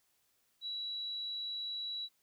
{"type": "tone", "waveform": "sine", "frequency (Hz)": 3915, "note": "B7", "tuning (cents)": -16, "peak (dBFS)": -37, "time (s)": [0.61, 2.09], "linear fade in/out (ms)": 50, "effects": ["white hiss -75 dBFS RMS until 2.22 s"]}